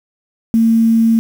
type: tone with quantisation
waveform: sine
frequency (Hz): 226.7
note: A#3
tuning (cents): -48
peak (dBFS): -8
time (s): 0.54-1.19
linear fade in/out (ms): 0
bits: 6
effects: none